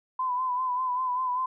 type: tone with vibrato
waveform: sine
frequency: 1010 Hz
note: B5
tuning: 39 cents sharp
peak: -25 dBFS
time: 0.19-1.46 s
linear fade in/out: 5 ms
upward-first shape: sine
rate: 5.1 Hz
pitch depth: 45 cents each way
effects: none